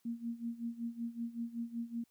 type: tone with tremolo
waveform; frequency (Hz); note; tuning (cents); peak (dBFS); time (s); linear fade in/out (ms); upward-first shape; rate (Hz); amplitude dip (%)
sine; 233.5; A#3; +3; -34; 0.05-2.04; 5; sine; 5.3; 85
effects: white hiss -75 dBFS RMS until 2.1 s